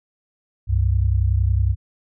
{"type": "tone pair together", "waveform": "sine", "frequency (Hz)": [66.2, 97.1], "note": ["C2", "G2"], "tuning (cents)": [21, -16], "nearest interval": "perfect fifth", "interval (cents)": 663, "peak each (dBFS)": -18, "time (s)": [0.67, 1.76], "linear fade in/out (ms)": 50, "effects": []}